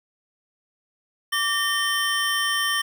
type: tone cluster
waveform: square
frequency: 1161 / 1824 / 3096 Hz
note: D6 / A#6 / G7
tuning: -20 / -38 / -22 cents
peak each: -29 / -25 / -26 dBFS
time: 1.32-2.82 s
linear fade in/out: 10 ms
effects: none